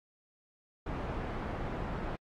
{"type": "low-pass noise", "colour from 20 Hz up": "pink", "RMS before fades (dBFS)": -37, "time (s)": [0.86, 2.16], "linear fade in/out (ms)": 5, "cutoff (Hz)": 1300, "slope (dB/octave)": 12, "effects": ["AAC 48 kbps"]}